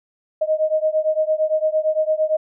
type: beating tone pair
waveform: sine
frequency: 620 / 628.8 Hz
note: D#5 / D#5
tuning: -6 / +18 cents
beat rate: 8.8 Hz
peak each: -19 / -20 dBFS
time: 0.41-2.37 s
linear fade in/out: 10 ms
effects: none